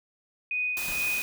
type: tone with tremolo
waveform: sine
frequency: 2489 Hz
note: D#7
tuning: in tune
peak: -25 dBFS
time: 0.51-1.22 s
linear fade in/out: 2 ms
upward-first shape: sine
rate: 2.2 Hz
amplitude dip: 50%
type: noise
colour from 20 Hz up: white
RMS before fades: -35 dBFS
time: 0.77-1.22 s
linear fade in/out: 0 ms
type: noise with exponential decay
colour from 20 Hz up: pink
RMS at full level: -37 dBFS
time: 0.88-1.18 s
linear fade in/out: 0 ms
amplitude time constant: 64 ms
effects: none